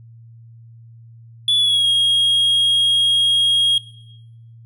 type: tone with pitch glide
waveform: triangle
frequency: 3433 to 3270 Hz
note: A7 to G#7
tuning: -43 to -28 cents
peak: -12 dBFS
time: 1.48-3.78 s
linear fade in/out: 2 ms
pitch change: -85 cents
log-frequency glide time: 1.58-1.87 s
effects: noise-tail reverb RT60 0.9 s tail -18 dB re dry + added 115 Hz sine -40 dBFS peak until 4.65 s